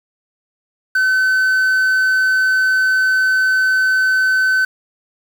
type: tone with quantisation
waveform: triangle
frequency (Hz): 1522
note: F#6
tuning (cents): +48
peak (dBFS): -10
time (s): 0.95-4.65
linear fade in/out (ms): 5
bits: 6
effects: none